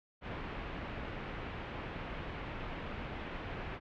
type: low-pass noise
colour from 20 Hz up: pink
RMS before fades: -42 dBFS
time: 0.21-3.8 s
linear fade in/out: 50 ms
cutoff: 2800 Hz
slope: 24 dB/octave
effects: none